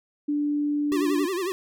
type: tone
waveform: sine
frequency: 293.1 Hz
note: D4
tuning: 3 cents flat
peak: -22 dBFS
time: 0.28-1.26 s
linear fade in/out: 10 ms
type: tone with vibrato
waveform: square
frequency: 366.9 Hz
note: F#4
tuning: 15 cents flat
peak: -26 dBFS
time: 0.92-1.52 s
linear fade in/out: 0 ms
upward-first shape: sine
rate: 11 Hz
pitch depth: 130 cents each way
effects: none